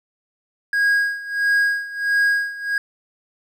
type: tone with tremolo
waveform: triangle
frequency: 1640 Hz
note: G#6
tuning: 22 cents flat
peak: -12 dBFS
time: 0.73-2.78 s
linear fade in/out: 2 ms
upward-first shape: sine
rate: 1.5 Hz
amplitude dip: 85%
effects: none